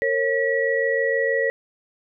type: tone cluster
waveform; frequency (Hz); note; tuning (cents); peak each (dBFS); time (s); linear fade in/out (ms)
sine; 458.7 / 545 / 1930; A#4 / C#5 / B6; -28 / -29 / -40; -23; 0.02-1.5; 0
effects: none